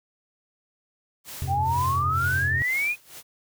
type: noise with tremolo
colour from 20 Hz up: white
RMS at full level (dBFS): -38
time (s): 1.24-3.23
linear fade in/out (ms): 50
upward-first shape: sine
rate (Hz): 2.1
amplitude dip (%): 90
type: chord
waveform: triangle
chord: F suspended second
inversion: none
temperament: equal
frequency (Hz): 87.31 / 98 / 130.81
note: F2 / G2 / C3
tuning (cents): 0 / 0 / 0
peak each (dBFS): -27 / -31 / -28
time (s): 1.42-2.62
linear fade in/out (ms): 0
type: exponential sweep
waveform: sine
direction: up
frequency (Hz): 760 to 2520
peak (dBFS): -22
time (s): 1.47-2.96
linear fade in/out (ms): 50
effects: none